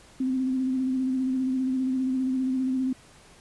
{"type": "tone with vibrato", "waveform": "sine", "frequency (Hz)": 259.9, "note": "C4", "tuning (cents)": -11, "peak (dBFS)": -23, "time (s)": [0.2, 2.93], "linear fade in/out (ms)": 5, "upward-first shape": "square", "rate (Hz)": 15, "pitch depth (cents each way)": 24, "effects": ["pink hiss -53 dBFS RMS until 3.4 s", "resampled to 24000 Hz"]}